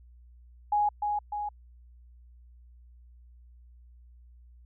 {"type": "tone with echo", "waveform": "sine", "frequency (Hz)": 830.6, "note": "G#5", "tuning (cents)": 0, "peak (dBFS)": -22, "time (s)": [0.72, 0.89], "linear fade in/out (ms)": 5, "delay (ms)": 300, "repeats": 2, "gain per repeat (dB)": -4, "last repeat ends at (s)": 1.49, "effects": ["added 60 Hz sine -51 dBFS peak until 4.65 s"]}